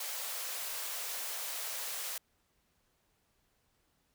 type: high-pass noise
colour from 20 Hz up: white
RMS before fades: -39 dBFS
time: 0-2.18 s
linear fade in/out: 5 ms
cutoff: 450 Hz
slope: 48 dB/octave
effects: pink hiss -75 dBFS RMS until 4.14 s